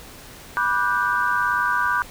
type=chord; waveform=sine; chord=G major seventh; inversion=first; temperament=just; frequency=980 / 1176 / 1470 / 1568 Hz; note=B5 / D6 / F#6 / G6; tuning=-14 / +2 / -12 / 0 cents; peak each=-24 dBFS; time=0.57-2.02 s; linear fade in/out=0 ms; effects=pink hiss -42 dBFS RMS until 2.1 s